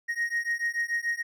triangle beating tone pair, 1869 / 1875.9 Hz, A#6 / A#6, +4 / +10 cents, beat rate 6.9 Hz, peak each -28 / -28 dBFS, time 0.08-1.23 s, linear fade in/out 20 ms, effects none

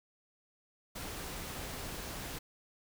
pink noise, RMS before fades -42 dBFS, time 0.95-2.39 s, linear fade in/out 10 ms, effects none

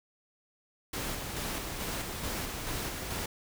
pink noise with tremolo, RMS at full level -35 dBFS, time 0.93-3.26 s, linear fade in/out 5 ms, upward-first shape square, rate 2.3 Hz, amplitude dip 30%, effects none

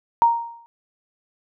sine tone with exponential decay, 932.3 Hz, A#5, in tune, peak -9 dBFS, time 0.22-0.66 s, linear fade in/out 0 ms, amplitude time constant 95 ms, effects none

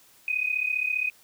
sine tone pair together, 2482 / 2517 Hz, D#7 / D#7, -5 / +19 cents, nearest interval unison, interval 24 cents, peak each -27 dBFS, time 0.28-1.1 s, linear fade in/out 2 ms, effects white hiss -57 dBFS RMS until 1.23 s

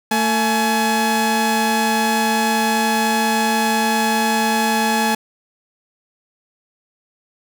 sawtooth tone pair together, 224.3 / 847 Hz, A3 / G#5, +34 / +34 cents, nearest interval octave + major seventh, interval 2300 cents, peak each -15 / -14 dBFS, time 0.11-5.15 s, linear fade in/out 5 ms, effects none

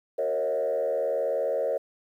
sine tone with frequency modulation, 545 Hz, C#5, 29 cents flat, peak -23 dBFS, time 0.18-1.78 s, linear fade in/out 10 ms, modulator 79.1 Hz, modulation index 1.2, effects tanh soft clip ceiling -19 dBFS + 10-bit

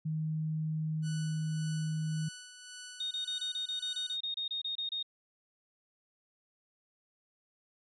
sine tone, 156.6 Hz, D#3, 11 cents sharp, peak -31 dBFS, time 0.05-2.29 s, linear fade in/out 10 ms
10% pulse tone with tremolo, 1484 Hz, F#6, 5 cents sharp, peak -36 dBFS, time 1.02-4.18 s, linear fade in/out 50 ms, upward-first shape sine, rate 1.8 Hz, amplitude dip 50%
sine tone bursts, 3706 Hz, A#7, 11 cents flat, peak -33 dBFS, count 15, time 3-5.028 s, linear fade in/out 5 ms, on 110 ms, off 27 ms
effects resampled to 24000 Hz

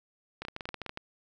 clicks, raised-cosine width 0.3 ms, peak -21 dBFS, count 12, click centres 0.42 / 0.451 / 0.484 / 0.564 / 0.608 / 0.655 / 0.69 / 0.743 / 0.817 / 0.863 / 0.894 / 0.974 s, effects none

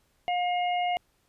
harmonic tone, 713 Hz, F5, 36 cents sharp, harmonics 1 / 3 / 4, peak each -25 / -35 / -37 dBFS, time 0.28-0.97 s, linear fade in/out 0 ms, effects pink hiss -69 dBFS RMS until 1.28 s + resampled to 32000 Hz

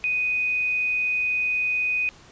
sine tone, 2492 Hz, D#7, 2 cents sharp, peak -21 dBFS, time 0.04-2.09 s, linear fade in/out 0 ms, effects pink hiss -50 dBFS RMS until 2.31 s + resampled to 16000 Hz

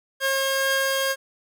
sawtooth tone pair together, 539.3 / 1616 Hz, C#5 / G#6, -48 / -48 cents, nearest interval octave + perfect fifth, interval 1900 cents, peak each -20 dBFS, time 0.2-1.16 s, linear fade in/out 50 ms, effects none

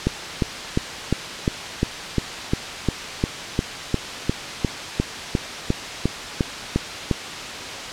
click train, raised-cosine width 3 ms, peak -5 dBFS, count 21, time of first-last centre 0.07-7.112 s, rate 2.84 Hz, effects white hiss -30 dBFS RMS until 7.92 s + low-pass 5000 Hz 12 dB/octave

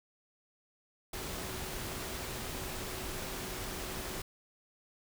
sine tone in noise, 374.2 Hz, F#4, 20 cents sharp, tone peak -49 dBFS, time 1.13-4.22 s, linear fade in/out 5 ms, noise pink, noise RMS -40 dBFS, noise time 1.13-4.22 s, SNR -12 dB, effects none

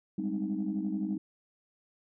sine chord, Ab major seventh, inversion third, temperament equal, 196 / 207.7 / 261.6 / 311.1 Hz, G3 / Ab3 / C4 / Eb4, 0 / 0 / 0 / 0 cents, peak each -33 / -35 / -39 / -34 dBFS, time 0.18-1.18 s, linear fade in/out 5 ms, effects tanh soft clip ceiling -22 dBFS

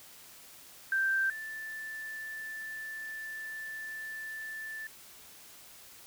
sine tone pair in turn, 1568 / 1760 Hz, G6 / A6, 0 / 0 cents, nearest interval major second, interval 200 cents, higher second, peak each -26 / -38 dBFS, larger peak first, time 0.92-1.3 / 1.3-4.87 s, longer second, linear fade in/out 2 ms, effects white hiss -53 dBFS RMS until 6.06 s

